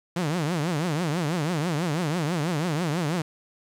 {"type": "tone with vibrato", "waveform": "sawtooth", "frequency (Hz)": 162.2, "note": "E3", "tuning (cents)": -28, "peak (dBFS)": -20, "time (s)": [0.16, 3.22], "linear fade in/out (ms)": 5, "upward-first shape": "triangle", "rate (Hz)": 6.1, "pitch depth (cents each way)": 260, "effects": ["low-pass 10000 Hz 12 dB/octave", "9-bit"]}